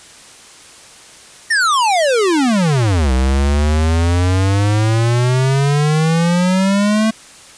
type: exponential two-way sweep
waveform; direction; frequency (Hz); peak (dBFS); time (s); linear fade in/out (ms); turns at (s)
square; down then up; 1884 to 63.3 to 223; -12; 1.5-7.11; 10; 3.12
effects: white hiss -40 dBFS RMS until 7.57 s + resampled to 22050 Hz